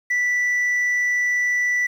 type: tone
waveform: sine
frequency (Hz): 1969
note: B6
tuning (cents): -6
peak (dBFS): -15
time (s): 0.1-1.87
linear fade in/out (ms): 10
effects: tanh soft clip ceiling -17 dBFS + 8-bit